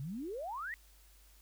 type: exponential sweep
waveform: sine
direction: up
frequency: 127.4 to 2000 Hz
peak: -38 dBFS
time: 0-0.74 s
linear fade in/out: 0 ms
effects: added 50 Hz sine -60 dBFS peak until 1.41 s + white hiss -65 dBFS RMS until 1.41 s